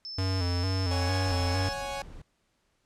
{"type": "tone", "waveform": "sine", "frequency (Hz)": 5274, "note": "E8", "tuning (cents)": 0, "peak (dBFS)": -36, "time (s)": [0.05, 1.73], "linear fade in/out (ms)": 0}
{"type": "tone with vibrato", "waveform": "square", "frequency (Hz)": 91.3, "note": "F#2", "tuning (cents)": -23, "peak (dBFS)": -27, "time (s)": [0.18, 1.69], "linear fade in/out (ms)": 5, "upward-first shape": "square", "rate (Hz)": 2.2, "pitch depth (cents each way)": 57}
{"type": "chord", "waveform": "sawtooth", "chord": "C# suspended fourth", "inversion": "none", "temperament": "equal", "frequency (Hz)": [554.4, 740, 830.6], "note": ["C#5", "F#5", "G#5"], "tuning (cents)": [0, 0, 0], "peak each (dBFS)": [-32, -38, -32], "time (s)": [0.91, 2.02], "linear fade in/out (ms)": 2}
{"type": "noise", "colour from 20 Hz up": "brown", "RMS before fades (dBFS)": -44, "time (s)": [1.26, 2.22], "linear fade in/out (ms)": 5}
{"effects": ["pink hiss -73 dBFS RMS until 2.85 s", "low-pass 9000 Hz 12 dB/octave"]}